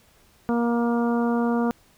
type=harmonic tone; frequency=236 Hz; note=A#3; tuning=22 cents sharp; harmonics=1 / 2 / 3 / 4 / 5 / 6; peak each=-21 / -27 / -31 / -33 / -35 / -37 dBFS; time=0.49-1.71 s; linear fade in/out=0 ms; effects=pink hiss -58 dBFS RMS until 1.97 s